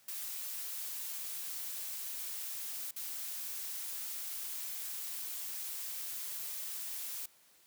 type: noise with dropouts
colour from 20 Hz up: blue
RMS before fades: -41 dBFS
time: 0.08-7.26 s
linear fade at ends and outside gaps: 5 ms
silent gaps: 2.911-2.961 s
effects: white hiss -65 dBFS RMS until 7.66 s + high-pass 100 Hz 12 dB/octave